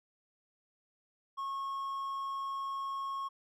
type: tone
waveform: triangle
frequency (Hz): 1092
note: C#6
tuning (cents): -26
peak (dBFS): -33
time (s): 1.37-3.29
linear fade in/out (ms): 20
effects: none